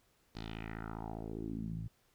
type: tone with low-pass filter sweep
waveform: 10% pulse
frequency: 55 Hz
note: A1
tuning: in tune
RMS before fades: -42 dBFS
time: 0.35-1.88 s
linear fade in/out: 5 ms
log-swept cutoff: 4700 to 120 Hz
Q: 3.2
effects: pink hiss -72 dBFS RMS until 2.14 s